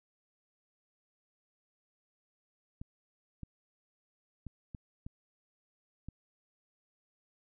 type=clicks; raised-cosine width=5 ms; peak=-30 dBFS; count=6; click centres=2.815 / 3.433 / 4.467 / 4.748 / 5.065 / 6.086 s; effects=none